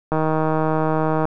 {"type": "click train", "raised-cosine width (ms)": 1, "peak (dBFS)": -7, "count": 179, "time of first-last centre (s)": [0.12, 1.254], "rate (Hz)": 157, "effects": []}